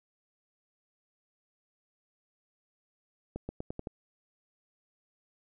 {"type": "accelerating click train", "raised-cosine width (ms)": 2, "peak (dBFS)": -23, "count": 6, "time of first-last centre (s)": [3.36, 3.872], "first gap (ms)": 130, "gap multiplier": 0.88, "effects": []}